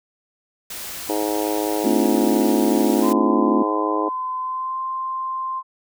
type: noise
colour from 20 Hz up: white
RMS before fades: -32 dBFS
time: 0.7-3.13 s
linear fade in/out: 5 ms
type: harmonic tone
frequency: 105.4 Hz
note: G#2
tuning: 26 cents sharp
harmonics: 3 / 4 / 5 / 6 / 7 / 8 / 9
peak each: -24 / -26 / -28 / -30 / -31 / -32 / -33 dBFS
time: 1.09-4.09 s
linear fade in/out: 5 ms
type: chord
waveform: sine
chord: D minor seventh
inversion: second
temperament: equal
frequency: 220 / 261.6 / 293.7 / 349.2 Hz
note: A3 / C4 / D4 / F4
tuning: 0 / 0 / 0 / 0 cents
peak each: -22 dBFS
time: 1.84-3.63 s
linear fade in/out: 10 ms
type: tone with pitch glide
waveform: sine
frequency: 1024 to 1046.7 Hz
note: C6 to C6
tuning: -38 to 0 cents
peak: -23 dBFS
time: 3.01-5.63 s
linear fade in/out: 50 ms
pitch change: +38 cents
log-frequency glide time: 4.39-4.79 s
effects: none